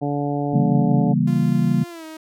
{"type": "harmonic tone", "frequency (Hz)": 143.8, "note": "D3", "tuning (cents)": -36, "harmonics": [1, 2, 3, 4, 5, 6], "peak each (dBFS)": [-25, -24, -29, -31, -28, -37], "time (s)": [0.01, 1.14], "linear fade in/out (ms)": 20}
{"type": "chord", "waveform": "sine", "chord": "C# diminished seventh", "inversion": "none", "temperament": "equal with one note detuned", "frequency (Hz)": [138.59, 164.81, 196, 237.2], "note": ["C#3", "E3", "G3", "Bb3"], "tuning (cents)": [0, 0, 0, 30], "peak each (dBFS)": -21, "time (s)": [0.53, 1.84], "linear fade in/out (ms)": 10}
{"type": "tone with pitch glide", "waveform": "sawtooth", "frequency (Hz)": [347, 316.4], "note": ["F4", "D#4"], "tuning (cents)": [-11, 29], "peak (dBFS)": -30, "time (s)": [1.27, 2.17], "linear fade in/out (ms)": 5, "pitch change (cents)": -160, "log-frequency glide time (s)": [1.89, 2.05]}
{"effects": []}